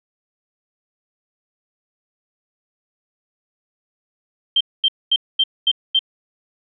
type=tone bursts; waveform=sine; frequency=3146 Hz; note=G7; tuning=6 cents sharp; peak=-12 dBFS; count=6; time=4.56-5.992 s; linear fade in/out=5 ms; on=47 ms; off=230 ms; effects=none